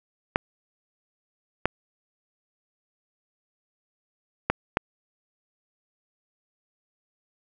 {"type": "clicks", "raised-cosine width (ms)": 0.5, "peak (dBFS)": -5, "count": 4, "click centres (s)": [0.359, 1.656, 4.5, 4.771], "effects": []}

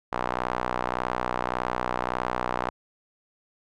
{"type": "tone with band-pass filter", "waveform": "sawtooth", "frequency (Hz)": 61.74, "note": "B1", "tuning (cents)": 0, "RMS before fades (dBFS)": -29, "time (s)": [0.12, 2.7], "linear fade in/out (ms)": 10, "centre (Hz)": 990, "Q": 1.7, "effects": []}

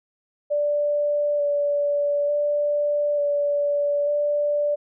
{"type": "tone with vibrato", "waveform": "sine", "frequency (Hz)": 582, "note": "D5", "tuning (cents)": -16, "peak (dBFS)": -19, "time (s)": [0.5, 4.76], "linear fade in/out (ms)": 20, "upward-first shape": "square", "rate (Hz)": 0.56, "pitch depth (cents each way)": 12, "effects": []}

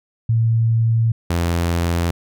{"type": "tone pair in turn", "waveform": ["sine", "sawtooth"], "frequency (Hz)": [113.9, 85.33], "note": ["A#2", "F2"], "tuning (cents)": [-40, -40], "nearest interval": "perfect fourth", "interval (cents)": 500, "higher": "first", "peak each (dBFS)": [-13, -13], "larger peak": "neither", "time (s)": [[0.29, 1.12], [1.3, 2.11]], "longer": "first", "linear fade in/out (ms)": 5, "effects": []}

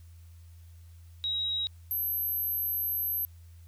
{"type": "tone pair in turn", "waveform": "sine", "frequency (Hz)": [3827, 12427], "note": ["A#7", "G9"], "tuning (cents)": [45, -16], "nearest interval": "octave + minor sixth", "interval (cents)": 2039, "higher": "second", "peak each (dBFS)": -28, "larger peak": "neither", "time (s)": [[1.24, 1.67], [1.91, 3.25]], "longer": "second", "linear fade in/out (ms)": 0, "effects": ["added 84 Hz sine -48 dBFS peak until 3.67 s", "white hiss -66 dBFS RMS until 3.67 s"]}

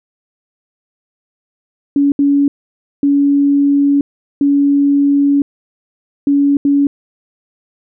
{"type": "tone bursts at uneven times", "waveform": "sine", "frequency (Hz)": 282.9, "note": "C#4", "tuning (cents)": 35, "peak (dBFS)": -8, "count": 6, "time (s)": [[1.96, 2.12], [2.19, 2.48], [3.03, 4.01], [4.41, 5.42], [6.27, 6.57], [6.65, 6.87]], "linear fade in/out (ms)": 2, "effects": []}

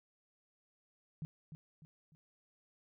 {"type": "tone with echo", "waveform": "sine", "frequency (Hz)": 155.1, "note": "D#3", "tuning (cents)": -5, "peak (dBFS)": -38, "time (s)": [1.22, 1.25], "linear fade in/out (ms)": 0, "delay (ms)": 300, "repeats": 3, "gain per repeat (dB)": -8, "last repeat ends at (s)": 2.15, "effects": []}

